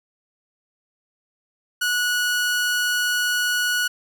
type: tone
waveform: sawtooth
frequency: 1465 Hz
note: F#6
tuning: 18 cents flat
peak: -16 dBFS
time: 1.81-3.88 s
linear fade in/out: 10 ms
effects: none